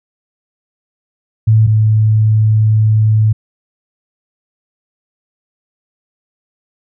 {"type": "tone pair in turn", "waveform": "sine", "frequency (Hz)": [110, 108.61], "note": ["A2", "A2"], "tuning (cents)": [0, -22], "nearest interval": "unison", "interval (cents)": 22, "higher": "first", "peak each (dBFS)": [-5, -7], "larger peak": "first", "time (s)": [[1.47, 1.67], [1.67, 3.33]], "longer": "second", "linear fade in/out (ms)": 10, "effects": []}